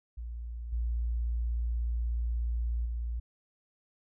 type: tone with level steps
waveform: sine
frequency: 58.3 Hz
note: A#1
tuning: 1 cent sharp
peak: -36 / -28 / -31 dBFS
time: 0.17-3.2 s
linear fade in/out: 10 ms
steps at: 0.72 / 2.85 s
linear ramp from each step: 10 ms
effects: none